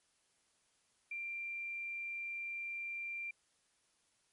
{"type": "tone", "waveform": "sine", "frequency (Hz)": 2370, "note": "D7", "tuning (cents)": 15, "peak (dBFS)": -39, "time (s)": [1.11, 3.31], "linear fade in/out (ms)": 5, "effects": ["white hiss -75 dBFS RMS until 4.32 s", "MP3 48 kbps"]}